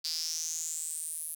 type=tone with high-pass filter sweep; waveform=sawtooth; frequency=159.6 Hz; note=D#3; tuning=44 cents sharp; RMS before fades=-36 dBFS; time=0.04-1.35 s; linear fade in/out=10 ms; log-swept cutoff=4700 to 11000 Hz; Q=7.6; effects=none